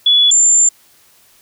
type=tone pair in turn; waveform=sine; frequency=3414 / 7234 Hz; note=G#7 / A8; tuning=+47 / +47 cents; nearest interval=octave + minor second; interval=1300 cents; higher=second; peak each=-7 dBFS; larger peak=neither; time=0.06-0.31 / 0.31-0.69 s; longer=second; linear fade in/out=5 ms; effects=white hiss -50 dBFS RMS until 1.41 s